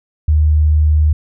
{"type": "tone", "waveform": "sine", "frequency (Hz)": 76.4, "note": "D#2", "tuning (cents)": -31, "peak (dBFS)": -8, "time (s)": [0.28, 1.13], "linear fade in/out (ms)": 5, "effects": []}